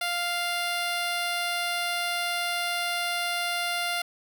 10% pulse tone, 698.5 Hz, F5, in tune, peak -18 dBFS, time 0.01-4.02 s, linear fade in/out 5 ms, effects none

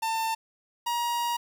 45% pulse tone pair in turn, 896 / 949.9 Hz, A5 / A#5, +31 / +32 cents, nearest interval minor second, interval 101 cents, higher second, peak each -26 dBFS, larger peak neither, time 0.02-0.35 / 0.86-1.37 s, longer second, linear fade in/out 10 ms, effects 9-bit

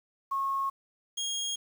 sine / 25% pulse tone pair in turn, 1090 / 3266 Hz, C#6 / G#7, -29 / -30 cents, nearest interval octave + perfect fifth, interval 1899 cents, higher second, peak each -27 / -27 dBFS, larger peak neither, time 0.31-0.7 / 1.17-1.56 s, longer neither, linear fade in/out 10 ms, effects 9-bit

